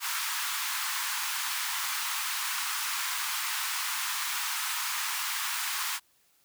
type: high-pass noise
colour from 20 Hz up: pink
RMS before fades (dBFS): -32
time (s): 0-6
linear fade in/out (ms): 50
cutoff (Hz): 940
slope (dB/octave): 48
effects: white hiss -67 dBFS RMS until 6.44 s